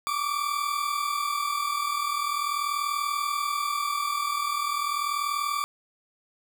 40% pulse tone pair together, 1144.6 / 1185 Hz, D6 / D6, -45 / +15 cents, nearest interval minor second, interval 60 cents, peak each -28 / -28 dBFS, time 0.07-5.64 s, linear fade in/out 0 ms, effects none

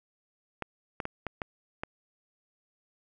clicks, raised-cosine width 0.5 ms, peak -18 dBFS, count 6, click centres 0.623 / 1.002 / 1.054 / 1.267 / 1.418 / 1.835 s, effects none

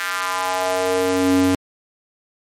square tone with high-pass filter sweep, 92.5 Hz, F#2, in tune, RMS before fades -19 dBFS, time 0-1.55 s, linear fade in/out 0 ms, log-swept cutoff 1600 to 210 Hz, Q 2.7, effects MP3 64 kbps

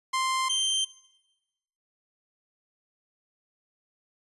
sawtooth tone pair in turn, 1046.5 / 3136 Hz, C6 / G7, 0 / 0 cents, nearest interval octave + perfect fifth, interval 1900 cents, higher second, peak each -21 dBFS, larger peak neither, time 0.13-0.49 / 0.49-0.85 s, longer neither, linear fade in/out 10 ms, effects noise-tail reverb RT60 1.0 s tail -19 dB re dry + resampled to 24000 Hz

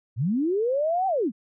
sine linear two-way sweep, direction up then down, 98 to 784 to 179.4 Hz, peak -21 dBFS, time 0.16-1.32 s, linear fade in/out 50 ms, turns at 1.07 s, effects none

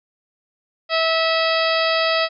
harmonic tone with a mistuned harmonic, 650 Hz, E5, 24 cents flat, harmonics 1 / 2 / 3 / 4 / 5 / 6 / 7 / 8, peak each -20 / -23 / -25 / -26 / -27 / -28 / -28 / -29 dBFS, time 0.89-2.29 s, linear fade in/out 50 ms, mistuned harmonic 8, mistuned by -63 cents, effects none

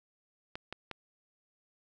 clicks, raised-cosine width 0.3 ms, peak -23 dBFS, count 3, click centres 0.555 / 0.726 / 0.913 s, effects none

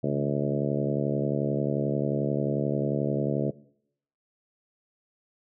harmonic tone with a mistuned harmonic, 71.3 Hz, C#2, 49 cents sharp, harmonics 2 / 3 / 4 / 5 / 6 / 7 / 8 / 9, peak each -29 / -31 / -32 / -33 / -34 / -34 / -35 / -36 dBFS, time 0.03-3.51 s, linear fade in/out 10 ms, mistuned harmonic 2, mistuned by -37 cents, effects noise-tail reverb RT60 0.7 s tail -20 dB re dry

